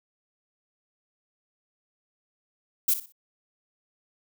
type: noise with echo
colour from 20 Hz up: violet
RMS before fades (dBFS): -22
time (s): 2.88-2.94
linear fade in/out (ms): 5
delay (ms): 61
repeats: 3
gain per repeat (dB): -12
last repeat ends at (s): 3.123
effects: none